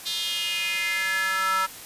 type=tone with high-pass filter sweep; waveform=square; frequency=190 Hz; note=F#3; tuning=46 cents sharp; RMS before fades=-26 dBFS; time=0.05-1.67 s; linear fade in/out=20 ms; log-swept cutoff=3800 to 1200 Hz; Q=4.7; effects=white hiss -41 dBFS RMS until 1.85 s + resampled to 32000 Hz